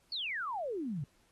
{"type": "exponential sweep", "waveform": "sine", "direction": "down", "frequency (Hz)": [4560, 130.81], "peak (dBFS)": -34, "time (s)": [0.12, 1.04], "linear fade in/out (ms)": 2, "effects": ["pink hiss -70 dBFS RMS until 1.31 s", "AAC 32 kbps"]}